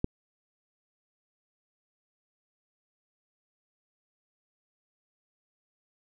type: click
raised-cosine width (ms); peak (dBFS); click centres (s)
3; -13; 0.044
effects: none